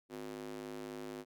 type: tone with high-pass filter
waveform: square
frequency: 51.91 Hz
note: G#1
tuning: in tune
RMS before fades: -45 dBFS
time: 0.09-1.25 s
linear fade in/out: 50 ms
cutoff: 310 Hz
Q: 2.8
effects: none